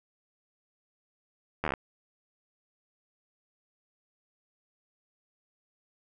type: slowing click train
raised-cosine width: 0.5 ms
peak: -14 dBFS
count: 8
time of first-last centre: 1.64-1.738 s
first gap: 12 ms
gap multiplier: 1.05
effects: none